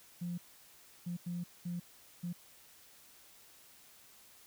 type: tone bursts at uneven times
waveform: sine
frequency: 174.61 Hz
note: F3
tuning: in tune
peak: -35 dBFS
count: 5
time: 0.21-0.38 / 1.06-1.17 / 1.26-1.44 / 1.65-1.8 / 2.23-2.33 s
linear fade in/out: 10 ms
effects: tanh soft clip ceiling -31 dBFS + white hiss -60 dBFS RMS until 4.46 s